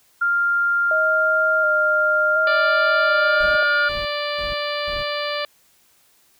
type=tone with pitch glide; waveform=sine; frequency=1396.9 to 1427.1 Hz; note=F6 to F6; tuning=0 to +37 cents; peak=-16 dBFS; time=0.21-3.89 s; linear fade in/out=10 ms; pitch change=+37 cents; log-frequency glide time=3.1-3.59 s
type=tone with vibrato; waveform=sine; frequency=622.3 Hz; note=D#5; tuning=in tune; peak=-21 dBFS; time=0.91-3.63 s; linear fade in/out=2 ms; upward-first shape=square; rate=0.69 Hz; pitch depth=22 cents each way
type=harmonic tone; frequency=587.3 Hz; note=D5; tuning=in tune; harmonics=1 / 2 / 3 / 4 / 5 / 6 / 7 / 8; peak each=-26 / -29 / -31 / -32 / -33 / -34 / -34 / -35 dBFS; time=2.47-5.45 s; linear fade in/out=2 ms
type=noise bursts; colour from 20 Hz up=brown; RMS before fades=-35 dBFS; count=4; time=3.4-5.03 s; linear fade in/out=2 ms; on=160 ms; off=330 ms
effects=white hiss -58 dBFS RMS until 6.39 s